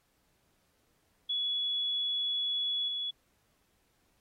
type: tone with level steps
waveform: sine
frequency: 3389 Hz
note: G#7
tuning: 34 cents sharp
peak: -29 / -32 dBFS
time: 1.29-3.11 s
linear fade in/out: 10 ms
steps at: 2.88 s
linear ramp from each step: 2 ms
effects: pink hiss -73 dBFS RMS until 4.2 s + AAC 48 kbps